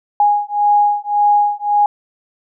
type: beating tone pair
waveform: sine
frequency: 825 / 826.8 Hz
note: G#5 / G#5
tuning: -12 / -8 cents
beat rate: 1.8 Hz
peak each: -14 dBFS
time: 0.2-1.86 s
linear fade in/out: 2 ms
effects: none